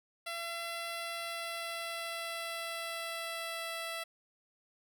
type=tone with pitch glide; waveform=10% pulse; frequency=676 to 664 Hz; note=E5 to E5; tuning=+43 to +12 cents; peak=-29 dBFS; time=0.26-4.04 s; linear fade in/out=10 ms; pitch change=-31 cents; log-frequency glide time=1-3.78 s; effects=none